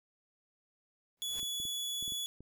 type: noise with exponential growth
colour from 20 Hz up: pink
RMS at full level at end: -46 dBFS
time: 1.17-1.4 s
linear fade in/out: 2 ms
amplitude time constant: 49 ms
type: tone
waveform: sawtooth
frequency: 3407 Hz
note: G#7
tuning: 44 cents sharp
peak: -32 dBFS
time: 1.22-2.26 s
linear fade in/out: 0 ms
type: clicks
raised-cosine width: 3 ms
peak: -38 dBFS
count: 7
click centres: 1.43 / 1.601 / 1.653 / 2.026 / 2.079 / 2.122 / 2.406 s
effects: none